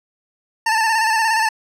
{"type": "tone with vibrato", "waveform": "25% pulse", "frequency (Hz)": 890, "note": "A5", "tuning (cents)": 20, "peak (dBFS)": -11, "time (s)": [0.66, 1.49], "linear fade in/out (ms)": 5, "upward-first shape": "square", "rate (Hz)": 17, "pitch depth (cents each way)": 39, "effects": ["low-pass 9000 Hz 12 dB/octave"]}